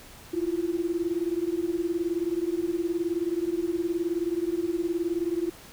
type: beating tone pair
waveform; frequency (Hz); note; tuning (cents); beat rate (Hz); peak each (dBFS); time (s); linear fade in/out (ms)
sine; 332.6 / 351.6; E4 / F4; +16 / +12; 19; -28; 0.33-5.5; 10
effects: pink hiss -48 dBFS RMS until 5.72 s